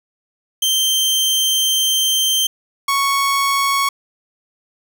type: tone pair in turn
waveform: sawtooth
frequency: 3136 / 1108.7 Hz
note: G7 / C#6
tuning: 0 / 0 cents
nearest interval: octave + tritone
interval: 1800 cents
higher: first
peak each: -11 dBFS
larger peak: neither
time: 0.62-2.47 / 2.88-3.89 s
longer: first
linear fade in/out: 5 ms
effects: none